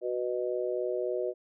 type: harmonic tone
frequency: 123.47 Hz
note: B2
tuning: in tune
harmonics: 3 / 4 / 5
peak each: -32 / -33 / -34 dBFS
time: 0.01-1.34 s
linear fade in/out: 50 ms
effects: none